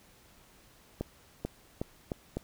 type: accelerating click train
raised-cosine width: 2 ms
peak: -19 dBFS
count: 5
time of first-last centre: 1.01-2.37 s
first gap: 440 ms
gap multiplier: 0.83
effects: pink hiss -60 dBFS RMS until 2.43 s